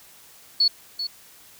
sine tone with echo, 4404 Hz, C#8, 12 cents flat, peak -15 dBFS, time 0.6-0.68 s, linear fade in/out 5 ms, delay 390 ms, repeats 1, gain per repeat -10 dB, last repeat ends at 1.07 s, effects white hiss -50 dBFS RMS until 1.59 s

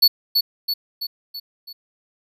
square tone with echo, 4435 Hz, C#8, in tune, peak -10 dBFS, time 0.02-0.08 s, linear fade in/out 10 ms, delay 330 ms, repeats 5, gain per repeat -5 dB, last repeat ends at 1.73 s, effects none

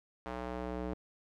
square tone with band-pass filter sweep, 61.74 Hz, B1, in tune, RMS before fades -39 dBFS, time 0.26-0.94 s, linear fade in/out 0 ms, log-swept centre 880 to 410 Hz, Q 0.9, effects none

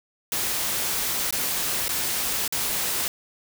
white noise with dropouts, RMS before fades -26 dBFS, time 0.32-3.08 s, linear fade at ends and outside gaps 1 ms, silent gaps 1.308-1.325 / 1.882-1.891 / 2.478-2.524 s, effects none

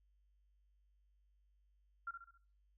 sine tone with echo, 1379 Hz, F6, 22 cents flat, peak -39 dBFS, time 2.07-2.11 s, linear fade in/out 5 ms, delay 67 ms, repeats 4, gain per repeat -7 dB, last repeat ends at 2.378 s, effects noise-tail reverb RT60 0.4 s tail -18 dB re dry + added 50 Hz sine -70 dBFS peak until 2.77 s

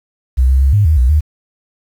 sine tone with pitch steps, 63.9 / 66.2 / 68.1 / 103.2 / 78.1 / 62.2 / 76 Hz, C2 / C2 / C#2 / G#2 / D#2 / B1 / D#2, -40 / +21 / -30 / -10 / +7 / +13 / -40 cents, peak -7 dBFS, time 0.37-1.21 s, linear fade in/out 20 ms, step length 120 ms, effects 7-bit

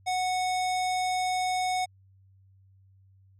square tone with low-pass filter, 737 Hz, F#5, 7 cents flat, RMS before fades -28 dBFS, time 0.06-1.86 s, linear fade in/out 20 ms, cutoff 8200 Hz, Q 1.1, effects added 96 Hz sine -56 dBFS peak until 3.39 s

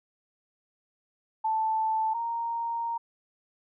sine tone pair in turn, 880 / 929.2 Hz, A5 / A#5, 0 / -6 cents, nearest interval minor second, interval 94 cents, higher second, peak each -24 / -28 dBFS, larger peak first, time 1.44-2.14 / 2.14-2.98 s, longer second, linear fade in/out 10 ms, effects none

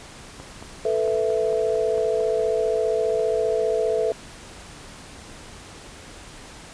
click train, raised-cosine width 1 ms, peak -24 dBFS, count 9, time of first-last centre 0.4-2.206 s, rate 4.43 Hz
sine chord, A suspended second, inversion none, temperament just, 440 / 495 / 660 Hz, A4 / B4 / E5, 0 / +4 / +2 cents, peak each -22 / -25 / -25 dBFS, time 0.85-4.12 s, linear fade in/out 2 ms
effects pink hiss -42 dBFS RMS until 6.73 s + resampled to 22050 Hz

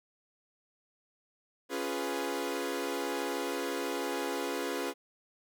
sawtooth chord, C# dominant seventh, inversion none, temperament equal, 277.2 / 349.2 / 415.3 / 493.9 Hz, C#4 / E#4 / G#4 / B4, 0 / 0 / 0 / 0 cents, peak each -34 dBFS, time 1.69-4.94 s, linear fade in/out 50 ms, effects none

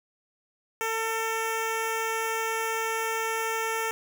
10% pulse tone with notch filter, 448.7 Hz, A4, 34 cents sharp, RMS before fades -29 dBFS, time 0.81-3.91 s, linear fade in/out 0 ms, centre 4000 Hz, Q 1.9, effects none

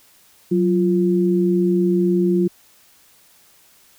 sine tone pair together, 184.58 / 348.2 Hz, F#3 / F4, -4 / -5 cents, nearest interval major seventh, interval 1099 cents, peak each -17 dBFS, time 0.51-2.48 s, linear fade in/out 10 ms, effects white hiss -53 dBFS RMS until 3.98 s

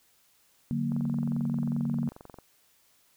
sine chord, D augmented, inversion none, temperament equal, 146.83 / 185 / 233.1 Hz, D3 / F#3 / A#3, 0 / 0 / 0 cents, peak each -31 / -34 / -29 dBFS, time 0.71-2.09 s, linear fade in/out 0 ms
click train, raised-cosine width 1 ms, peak -31 dBFS, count 34, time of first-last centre 0.92-2.387 s, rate 22.5 Hz
effects white hiss -65 dBFS RMS until 3.16 s

